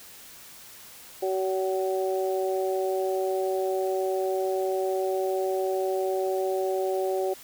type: harmonic tone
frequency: 189.1 Hz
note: F#3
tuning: 38 cents sharp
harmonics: 2 / 3 / 4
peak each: -26 / -30 / -32 dBFS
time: 1.22-7.34 s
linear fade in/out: 10 ms
effects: white hiss -47 dBFS RMS until 7.43 s